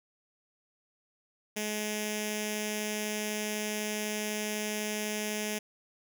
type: tone with notch filter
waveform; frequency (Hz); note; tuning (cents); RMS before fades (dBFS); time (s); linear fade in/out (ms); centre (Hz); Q
5% pulse; 212; G#3; +36; -34; 1.56-5.59; 10; 1200; 0.5
effects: none